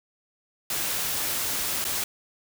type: noise with dropouts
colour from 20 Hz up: white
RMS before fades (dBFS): -28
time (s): 0.7-2.04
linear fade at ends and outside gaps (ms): 2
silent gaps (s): 1.842-1.85
effects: none